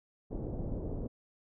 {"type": "low-pass noise", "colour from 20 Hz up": "pink", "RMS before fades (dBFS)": -37, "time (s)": [0.3, 1.08], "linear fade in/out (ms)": 20, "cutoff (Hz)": 570, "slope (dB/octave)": 24, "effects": []}